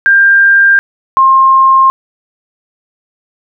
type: tone pair in turn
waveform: sine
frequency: 1594 / 1063.9 Hz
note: G6 / C6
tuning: +28 / +29 cents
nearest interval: perfect fifth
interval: 699 cents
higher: first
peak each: -3 dBFS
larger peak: neither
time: 0.06-0.79 / 1.17-1.9 s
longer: neither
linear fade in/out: 0 ms
effects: none